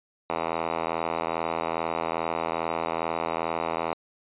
5% pulse tone with band-pass filter, 82.41 Hz, E2, in tune, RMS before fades -29 dBFS, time 0.3-3.94 s, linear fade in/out 0 ms, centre 980 Hz, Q 0.72, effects resampled to 8000 Hz

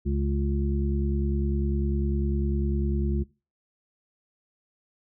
harmonic tone, 70 Hz, C#2, 18 cents sharp, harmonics 1 / 2 / 3 / 5, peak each -25 / -31 / -30 / -33 dBFS, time 0.05-3.24 s, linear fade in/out 20 ms, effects noise-tail reverb RT60 0.3 s tail -21 dB re dry

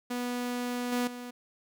sawtooth tone with level steps, 245.1 Hz, B3, 13 cents flat, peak -27 / -23 / -35 dBFS, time 0.1-1.31 s, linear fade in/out 10 ms, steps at 0.92 / 1.07 s, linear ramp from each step 5 ms, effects none

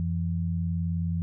sine tone pair together, 89 / 168.5 Hz, F2 / E3, +33 / +38 cents, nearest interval major seventh, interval 1105 cents, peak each -28 dBFS, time 0-1.22 s, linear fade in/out 0 ms, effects none

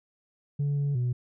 sine tone with pitch steps, 143.4 / 142.5 / 123.4 Hz, D3 / C#3 / B2, -41 / +48 / -1 cents, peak -22 dBFS, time 0.59-1.13 s, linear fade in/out 10 ms, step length 180 ms, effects tanh soft clip ceiling -23 dBFS

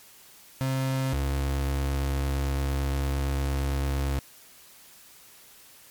35% pulse tone pair in turn, 132.6 / 68.8 Hz, C3 / C#2, +23 / -12 cents, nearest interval major seventh, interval 1135 cents, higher first, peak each -23 dBFS, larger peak neither, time 0.61-1.13 / 1.13-4.19 s, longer second, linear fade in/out 0 ms, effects white hiss -52 dBFS RMS until 5.9 s + MP3 96 kbps

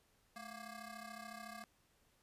15% pulse ring-modulated tone, 466.2 Hz, A#4, in tune, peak -39 dBFS, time 0.36-1.64 s, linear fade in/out 0 ms, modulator 250 Hz, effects pink hiss -74 dBFS RMS until 2.22 s + resampled to 32000 Hz

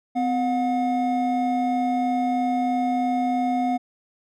triangle tone pair together, 254.9 / 721.7 Hz, C4 / F#5, -45 / -43 cents, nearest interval octave + tritone, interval 1802 cents, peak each -21 dBFS, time 0.15-3.78 s, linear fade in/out 20 ms, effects none

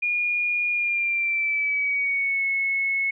sine tone with pitch glide, 2432 to 2192 Hz, D#7 to C#7, -40 to -20 cents, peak -21 dBFS, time 0.02-3.11 s, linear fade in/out 10 ms, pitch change -180 cents, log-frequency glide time 0.71-2.45 s, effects none

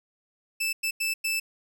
sawtooth tone bursts at uneven times, 2637 Hz, E7, in tune, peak -22 dBFS, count 4, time 0.6-0.73 / 0.83-0.91 / 1-1.14 / 1.24-1.4 s, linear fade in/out 10 ms, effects none

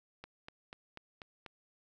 click train, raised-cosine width 0.3 ms, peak -30 dBFS, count 6, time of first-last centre 0.24-1.462 s, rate 4.09 Hz, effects none

